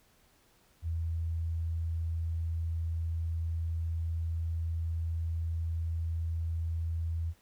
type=tone; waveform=sine; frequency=82.41 Hz; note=E2; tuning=in tune; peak=-30 dBFS; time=0.82-7.34 s; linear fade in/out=50 ms; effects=pink hiss -66 dBFS RMS until 7.41 s